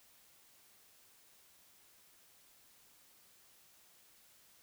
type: silence
effects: white hiss -65 dBFS RMS until 4.62 s